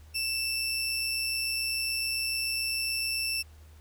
30% pulse tone pair together, 2651 / 5429 Hz, E7 / F8, +9 / -50 cents, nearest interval octave, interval 1241 cents, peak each -28 / -28 dBFS, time 0.14-3.43 s, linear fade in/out 20 ms, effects added 77 Hz sine -49 dBFS peak until 3.8 s + pink hiss -61 dBFS RMS until 3.8 s

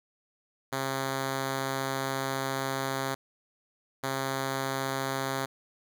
5% pulse tone pair in turn, 134.6 / 134.6 Hz, C3 / C3, +49 / +49 cents, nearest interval unison, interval 0 cents, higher neither, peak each -18 dBFS, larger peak neither, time 0.72-3.15 / 4.03-5.46 s, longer first, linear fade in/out 10 ms, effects none

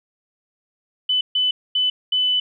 sine tone bursts at uneven times, 3001 Hz, F#7, 24 cents sharp, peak -16 dBFS, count 4, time 1.09-1.21 / 1.35-1.51 / 1.75-1.9 / 2.12-2.4 s, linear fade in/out 5 ms, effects none

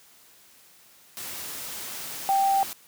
sine tone in noise, 784 Hz, G5, in tune, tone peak -19 dBFS, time 2.29-2.63 s, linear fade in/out 0 ms, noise white, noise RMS -36 dBFS, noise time 1.17-2.73 s, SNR +14 dB, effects white hiss -55 dBFS RMS until 2.87 s + high-pass 80 Hz 12 dB/octave

